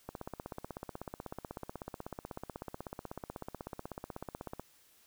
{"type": "click train", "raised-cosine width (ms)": 1, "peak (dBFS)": -26, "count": 74, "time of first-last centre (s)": [0.09, 4.596], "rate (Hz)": 16.2, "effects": ["white hiss -65 dBFS RMS until 5.06 s"]}